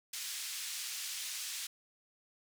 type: band-pass noise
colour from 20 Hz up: white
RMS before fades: -41 dBFS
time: 0.13-1.67 s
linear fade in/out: 5 ms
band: 2400 to 8400 Hz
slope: 12 dB/octave
effects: none